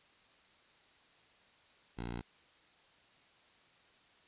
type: tone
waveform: 10% pulse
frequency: 58.9 Hz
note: A#1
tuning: 19 cents sharp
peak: -31 dBFS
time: 1.97-2.22 s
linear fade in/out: 20 ms
effects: white hiss -65 dBFS RMS until 4.27 s + resampled to 8000 Hz